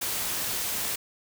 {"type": "noise", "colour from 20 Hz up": "white", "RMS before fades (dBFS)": -30, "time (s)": [0.01, 0.96], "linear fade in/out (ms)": 10, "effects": []}